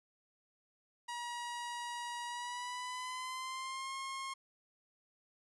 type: tone with pitch glide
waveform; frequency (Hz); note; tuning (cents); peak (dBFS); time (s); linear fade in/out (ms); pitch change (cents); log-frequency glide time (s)
sawtooth; 957 to 1074.2; A#5 to C6; +45 to +45; -36; 1.08-4.34; 10; +200; 2.26-3.95
effects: resampled to 24000 Hz